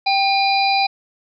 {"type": "harmonic tone with a mistuned harmonic", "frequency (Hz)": 806, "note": "G5", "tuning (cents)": 48, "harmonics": [1, 3, 5, 6], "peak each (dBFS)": [-16, -21, -23, -24], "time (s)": [0.06, 0.87], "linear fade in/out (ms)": 10, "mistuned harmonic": 1, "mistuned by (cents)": -43, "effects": []}